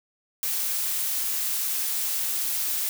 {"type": "noise", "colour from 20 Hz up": "blue", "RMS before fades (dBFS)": -27, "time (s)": [0.43, 2.89], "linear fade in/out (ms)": 0, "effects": []}